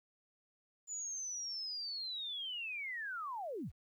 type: linear sweep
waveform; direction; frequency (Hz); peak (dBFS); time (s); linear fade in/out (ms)
sine; down; 7040 to 31.98; -39; 0.87-3.72; 50
effects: 12-bit